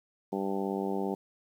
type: harmonic tone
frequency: 97.7 Hz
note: G2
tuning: 5 cents flat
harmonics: 2 / 3 / 4 / 5 / 6 / 7 / 8 / 9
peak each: -34 / -37 / -34 / -39 / -44 / -43 / -40 / -42 dBFS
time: 0.32-1.15 s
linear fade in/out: 10 ms
effects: 10-bit